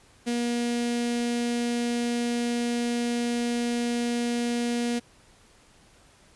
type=tone with notch filter; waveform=sawtooth; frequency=238.5 Hz; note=A#3; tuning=40 cents sharp; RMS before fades=-27 dBFS; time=0.26-5 s; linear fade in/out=20 ms; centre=1100 Hz; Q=0.94; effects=pink hiss -57 dBFS RMS until 6.35 s + resampled to 24000 Hz